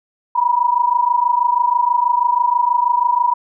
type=tone pair together; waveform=sine; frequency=953.8 / 980 Hz; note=A#5 / B5; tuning=+39 / -14 cents; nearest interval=unison; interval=47 cents; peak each=-16 / -15 dBFS; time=0.35-3.34 s; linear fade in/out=10 ms; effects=none